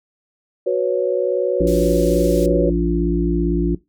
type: chord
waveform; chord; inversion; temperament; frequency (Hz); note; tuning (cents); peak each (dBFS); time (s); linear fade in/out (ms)
sine; F# suspended fourth; none; equal; 370 / 493.9 / 554.4; F#4 / B4 / C#5; 0 / 0 / 0; -20; 0.66-2.7; 10
type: harmonic tone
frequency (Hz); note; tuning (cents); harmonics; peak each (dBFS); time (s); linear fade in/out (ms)
57.8; A#1; -14; 1 / 3 / 5 / 6; -21 / -21 / -21 / -21; 1.6-3.75; 5
type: band-pass noise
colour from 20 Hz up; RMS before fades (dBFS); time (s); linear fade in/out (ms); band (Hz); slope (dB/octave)
pink; -37; 1.67-2.46; 2; 4600 to 15000; 12
effects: noise-tail reverb RT60 0.2 s tail -19 dB re dry